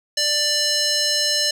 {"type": "tone with band-pass filter", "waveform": "square", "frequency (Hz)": 590, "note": "D5", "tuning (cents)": 8, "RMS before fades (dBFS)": -20, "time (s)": [0.17, 1.51], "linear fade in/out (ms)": 5, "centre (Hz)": 5100, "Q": 2.5, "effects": []}